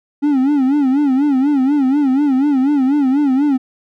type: tone with vibrato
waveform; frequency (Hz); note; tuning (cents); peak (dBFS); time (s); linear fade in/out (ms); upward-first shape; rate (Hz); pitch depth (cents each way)
triangle; 276.1; C#4; -7; -9; 0.22-3.58; 20; sine; 4.1; 130
effects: none